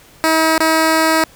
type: tone with dropouts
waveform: 10% pulse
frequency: 320 Hz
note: D#4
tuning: 49 cents sharp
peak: -3 dBFS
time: 0.24-1.24 s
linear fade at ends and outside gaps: 0 ms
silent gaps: 0.58-0.604 s
effects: pink hiss -45 dBFS RMS until 1.35 s